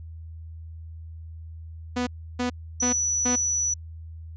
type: tone bursts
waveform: sawtooth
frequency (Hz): 246.9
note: B3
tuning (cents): 0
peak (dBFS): -20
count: 4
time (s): 1.96-3.36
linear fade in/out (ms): 10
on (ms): 110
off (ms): 320
type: tone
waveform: sine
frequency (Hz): 5920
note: F#8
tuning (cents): 0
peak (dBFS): -22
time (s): 2.8-3.74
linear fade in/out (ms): 5
effects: added 81 Hz sine -37 dBFS peak until 4.36 s + resampled to 16000 Hz